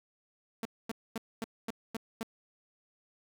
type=tone bursts; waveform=sawtooth; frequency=225.6 Hz; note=A3; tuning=44 cents sharp; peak=-30 dBFS; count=7; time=0.63-2.231 s; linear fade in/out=2 ms; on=23 ms; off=240 ms; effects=none